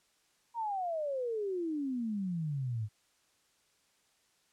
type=exponential sweep; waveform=sine; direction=down; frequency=956 to 102.7 Hz; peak=-32 dBFS; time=0.54-2.89 s; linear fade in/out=50 ms; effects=white hiss -71 dBFS RMS until 4.52 s + low-pass 9000 Hz 12 dB/octave